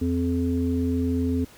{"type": "harmonic tone", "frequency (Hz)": 86.1, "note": "F2", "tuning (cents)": -24, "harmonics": [1, 3, 5], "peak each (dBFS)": [-26, -23, -32], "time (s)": [0.01, 1.45], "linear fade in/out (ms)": 10, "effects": ["pink hiss -50 dBFS RMS until 1.57 s"]}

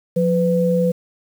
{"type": "tone pair together", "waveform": "sine", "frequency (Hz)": [177.25, 501], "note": ["F3", "B4"], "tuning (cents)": [26, 25], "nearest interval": "octave + tritone", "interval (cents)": 1799, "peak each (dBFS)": -17, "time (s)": [0.16, 0.92], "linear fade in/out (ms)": 10, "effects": ["7-bit"]}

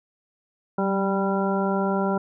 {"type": "harmonic tone with a mistuned harmonic", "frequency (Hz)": 196, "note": "G3", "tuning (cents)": 0, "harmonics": [1, 2, 3, 4, 5, 7], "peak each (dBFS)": [-24, -27, -29, -30, -31, -32], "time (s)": [0.78, 2.18], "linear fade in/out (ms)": 5, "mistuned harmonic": 1, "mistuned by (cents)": -29, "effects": []}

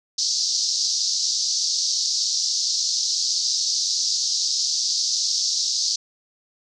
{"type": "band-pass noise", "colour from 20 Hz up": "pink", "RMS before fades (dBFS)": -23, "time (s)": [0.18, 5.96], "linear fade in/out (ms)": 5, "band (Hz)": [4400, 6200], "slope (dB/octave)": 48, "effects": []}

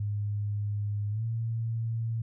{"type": "tone with pitch glide", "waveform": "sine", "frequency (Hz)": [103.3, 113.96], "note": ["G#2", "A#2"], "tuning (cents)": [-9, -39], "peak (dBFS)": -28, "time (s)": [0, 2.22], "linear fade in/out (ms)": 5, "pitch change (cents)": 170, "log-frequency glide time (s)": [1.1, 1.24], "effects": []}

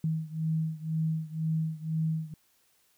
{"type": "beating tone pair", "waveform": "sine", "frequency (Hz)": [158.6, 160.6], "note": ["D#3", "E3"], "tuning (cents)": [33, -45], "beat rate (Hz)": 2, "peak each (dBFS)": [-30, -32], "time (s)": [0.04, 2.34], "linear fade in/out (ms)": 2, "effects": ["white hiss -68 dBFS RMS until 2.97 s"]}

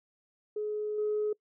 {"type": "tone with level steps", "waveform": "sine", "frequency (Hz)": 422.8, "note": "G#4", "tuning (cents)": 31, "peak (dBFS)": [-30, -26], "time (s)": [0.56, 1.33], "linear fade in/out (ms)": 5, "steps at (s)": 0.98, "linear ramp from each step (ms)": 5, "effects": ["noise-tail reverb RT60 0.1 s tail -25 dB re dry", "tanh soft clip ceiling -23 dBFS"]}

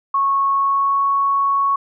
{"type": "tone with pitch glide", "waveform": "sine", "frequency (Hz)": [1101, 1109.3], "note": ["C#6", "C#6"], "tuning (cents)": [-12, 1], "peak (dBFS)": -14, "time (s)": [0.14, 1.76], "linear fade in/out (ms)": 5, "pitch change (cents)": 13, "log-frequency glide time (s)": [0.51, 1.04], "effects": []}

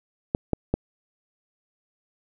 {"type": "clicks", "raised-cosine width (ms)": 2, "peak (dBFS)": -8, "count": 3, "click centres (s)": [0.349, 0.533, 0.74], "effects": []}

